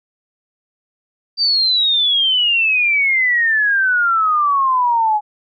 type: exponential sweep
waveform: sine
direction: down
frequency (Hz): 4699 to 830.6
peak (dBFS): -12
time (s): 1.37-5.21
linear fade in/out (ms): 50
effects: none